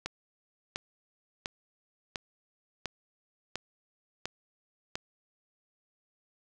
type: click train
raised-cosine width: 0.2 ms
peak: -16 dBFS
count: 8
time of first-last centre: 0.06-4.955 s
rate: 1.43 Hz
effects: none